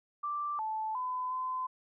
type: tone with pitch steps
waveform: sine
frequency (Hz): 1175 / 873 / 1010 / 1023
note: D6 / A5 / B5 / C6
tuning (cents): +1 / -14 / +39 / -39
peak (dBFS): -32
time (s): 0.23-1.67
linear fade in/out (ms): 10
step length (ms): 360
effects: none